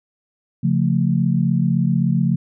sine chord, Db augmented, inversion none, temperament equal with one note detuned, 138.59 / 174.61 / 222 Hz, Db3 / F3 / A3, 0 / 0 / +16 cents, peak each -19 / -18 / -21 dBFS, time 0.63-2.36 s, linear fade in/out 10 ms, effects none

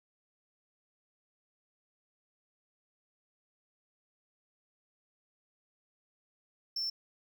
triangle tone, 5380 Hz, E8, 34 cents sharp, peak -31 dBFS, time 6.76-6.9 s, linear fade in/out 5 ms, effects none

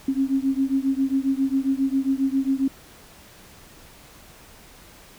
sine beating tone pair, 266.5 / 273.9 Hz, C4 / C#4, +32 / -21 cents, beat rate 7.4 Hz, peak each -22 / -23 dBFS, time 0.08-2.68 s, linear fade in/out 5 ms, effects pink hiss -48 dBFS RMS until 5.18 s

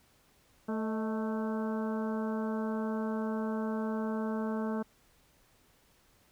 harmonic tone with a mistuned harmonic, 220.2 Hz, A3, 2 cents sharp, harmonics 1 / 2 / 3 / 4 / 5 / 6 / 7, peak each -32 / -38 / -42 / -44 / -46 / -48 / -49 dBFS, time 0.68-4.83 s, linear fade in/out 10 ms, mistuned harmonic 3, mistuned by -59 cents, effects pink hiss -66 dBFS RMS until 6.31 s

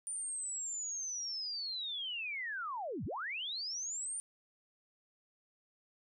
sine linear two-way sweep, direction down then up, 9220 to 70.1 to 9220 Hz, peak -37 dBFS, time 0.07-4.2 s, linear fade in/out 0 ms, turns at 3.05 s, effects none

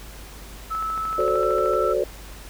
sine tone with pitch glide, 1306 to 1327.3 Hz, E6 to E6, -17 to +12 cents, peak -24 dBFS, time 0.7-1.94 s, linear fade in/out 20 ms, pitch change +29 cents, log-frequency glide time 1.33-1.38 s
click train, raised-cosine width 0.5 ms, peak -22 dBFS, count 14, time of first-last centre 0.75-1.735 s, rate 13.2 Hz
sine chord, D dominant seventh, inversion first, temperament equal with one note detuned, 370 / 440 / 523.3 / 579.2 Hz, F#4 / A4 / C5 / D5, 0 / 0 / 0 / -24 cents, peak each -25 dBFS, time 1.18-2.04 s, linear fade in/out 5 ms
effects added 50 Hz sine -40 dBFS peak until 2.49 s + pink hiss -43 dBFS RMS until 2.49 s

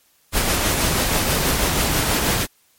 pink noise with tremolo, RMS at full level -18 dBFS, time 0.32-2.47 s, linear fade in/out 50 ms, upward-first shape sine, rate 6.2 Hz, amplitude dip 30%, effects white hiss -59 dBFS RMS until 2.78 s + MP3 64 kbps

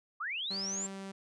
sine linear sweep, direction up, 1108.7 to 7540 Hz, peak -34 dBFS, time 0.2-0.87 s, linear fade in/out 10 ms
sawtooth tone, 194.4 Hz, G3, 14 cents flat, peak -37 dBFS, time 0.5-1.12 s, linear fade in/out 10 ms
effects resampled to 22050 Hz

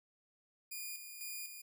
5% pulse tone with tremolo, 2434 Hz, D#7, 39 cents flat, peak -32 dBFS, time 0.71-1.62 s, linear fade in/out 10 ms, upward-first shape square, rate 2 Hz, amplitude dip 50%, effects none

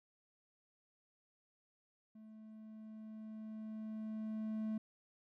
triangle tone with level ramp, 217.7 Hz, A3, 18 cents flat, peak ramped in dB -52 to -34 dBFS, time 2.15-4.78 s, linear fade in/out 5 ms, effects none

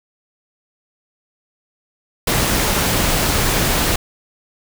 pink noise, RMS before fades -17 dBFS, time 2.27-3.96 s, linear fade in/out 5 ms, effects none

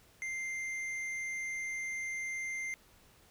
sine tone with hard clipping, 2093 Hz, C7, in tune, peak -37 dBFS, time 0.22-2.74 s, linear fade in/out 0 ms, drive 7 dB, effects pink hiss -63 dBFS RMS until 3.3 s

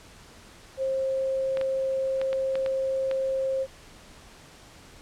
sine tone, 532 Hz, C5, 29 cents sharp, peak -24 dBFS, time 0.77-3.67 s, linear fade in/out 50 ms
clicks, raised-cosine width 0.3 ms, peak -19 dBFS, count 7, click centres 1.572 / 1.613 / 2.215 / 2.33 / 2.555 / 2.662 / 3.113 s
effects pink hiss -50 dBFS RMS until 5.01 s + low-pass 9000 Hz 12 dB/octave

